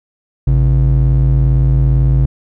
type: ring-modulated tone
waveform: triangle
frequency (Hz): 95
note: F#2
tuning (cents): +46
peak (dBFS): -3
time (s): 0.47-2.26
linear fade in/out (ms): 5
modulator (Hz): 38.9
effects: none